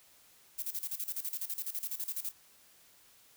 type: noise with tremolo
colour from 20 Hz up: violet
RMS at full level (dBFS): -36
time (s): 0.58-2.32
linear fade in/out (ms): 10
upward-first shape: square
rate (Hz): 12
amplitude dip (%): 80
effects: white hiss -62 dBFS RMS until 3.36 s